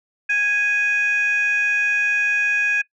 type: tone pair together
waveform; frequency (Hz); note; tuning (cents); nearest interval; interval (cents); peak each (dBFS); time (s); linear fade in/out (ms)
sine; 1654 / 2489; G#6 / D#7; -8 / 0; perfect fifth; 708; -18; 0.29-2.82; 10
effects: noise-tail reverb RT60 0.1 s tail -20 dB re dry + tanh soft clip ceiling -12 dBFS